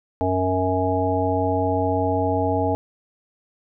harmonic tone with a mistuned harmonic, 92.5 Hz, F#2, in tune, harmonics 1 / 3 / 5 / 7 / 9, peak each -25 / -25 / -25 / -25 / -25 dBFS, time 0.21-2.75 s, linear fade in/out 0 ms, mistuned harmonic 1, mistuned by +33 cents, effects none

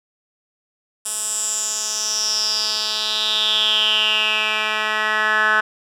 10% pulse tone with band-pass filter sweep, 215.2 Hz, A3, 38 cents flat, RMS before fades -20 dBFS, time 1.05-5.61 s, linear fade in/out 10 ms, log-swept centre 8800 to 1600 Hz, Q 6.4, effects none

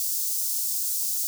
white high-pass noise, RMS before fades -27 dBFS, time 0-1.27 s, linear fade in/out 0 ms, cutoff 5300 Hz, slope 24 dB/octave, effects none

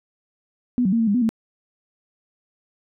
sine tone with pitch steps, 246.2 / 188.1 / 230.1 / 226.3 / 202.1 / 247.8 / 223.8 Hz, B3 / F#3 / A#3 / A3 / G#3 / B3 / A3, -5 / +29 / -22 / +49 / -47 / +6 / +30 cents, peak -16 dBFS, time 0.78-1.291 s, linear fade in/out 0 ms, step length 73 ms, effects none

